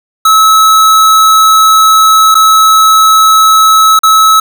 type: tone with dropouts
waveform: square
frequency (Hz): 1296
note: E6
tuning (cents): -30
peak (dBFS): -3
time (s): 0.25-4.4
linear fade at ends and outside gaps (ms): 5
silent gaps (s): 2.345-2.351 / 3.991-4.033
effects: none